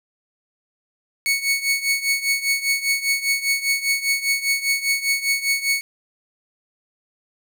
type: tone with tremolo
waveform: sawtooth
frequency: 2217 Hz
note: C#7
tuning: in tune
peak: -12 dBFS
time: 1.26-5.81 s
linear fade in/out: 0 ms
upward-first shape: triangle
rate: 5 Hz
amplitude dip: 85%
effects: none